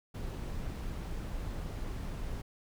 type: noise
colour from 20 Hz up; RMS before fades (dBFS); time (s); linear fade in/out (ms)
brown; -38; 0.14-2.42; 10
effects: none